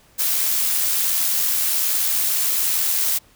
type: noise with amplitude modulation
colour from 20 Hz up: blue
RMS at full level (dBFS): -19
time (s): 0.18-3.19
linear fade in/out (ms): 20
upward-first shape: sine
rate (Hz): 81.3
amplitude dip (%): 25
effects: pink hiss -54 dBFS RMS until 3.35 s